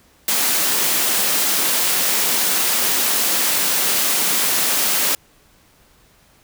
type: high-pass noise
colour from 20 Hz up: white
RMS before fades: -18 dBFS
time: 0.28-5.15 s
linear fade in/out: 2 ms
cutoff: 170 Hz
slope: 24 dB/octave
effects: pink hiss -54 dBFS RMS until 6.43 s